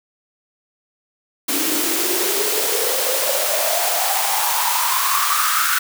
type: noise with high-pass filter sweep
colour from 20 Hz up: white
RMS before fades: -19 dBFS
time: 1.48-5.79 s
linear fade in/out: 10 ms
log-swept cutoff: 280 to 1400 Hz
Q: 8.4
effects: none